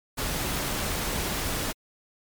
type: noise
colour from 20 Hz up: pink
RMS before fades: -29 dBFS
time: 0.17-1.73 s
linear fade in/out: 20 ms
effects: MP3 96 kbps